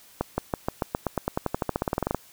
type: accelerating click train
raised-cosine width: 1 ms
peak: -10 dBFS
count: 23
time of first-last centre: 0.21-2.147 s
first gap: 170 ms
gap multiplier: 0.93
effects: white hiss -53 dBFS RMS until 2.32 s